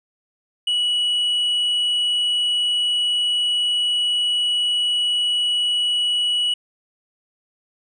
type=tone; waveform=triangle; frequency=2934 Hz; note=F#7; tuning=15 cents flat; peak=-16 dBFS; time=0.67-6.54 s; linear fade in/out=5 ms; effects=resampled to 22050 Hz